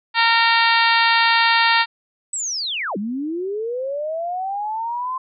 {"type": "harmonic tone", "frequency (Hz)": 460.2, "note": "A#4", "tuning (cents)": -22, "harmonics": [2, 3, 4, 5, 6, 7, 8, 9, 10], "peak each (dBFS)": [-18, -22, -19, -24, -23, -27, -24, -27, -27], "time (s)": [0.14, 1.86], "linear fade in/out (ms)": 50}
{"type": "linear two-way sweep", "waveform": "sine", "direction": "down then up", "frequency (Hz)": [8090, 191, 1047], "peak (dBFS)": -22, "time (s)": [2.33, 5.18], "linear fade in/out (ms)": 5, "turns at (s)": 2.97}
{"effects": []}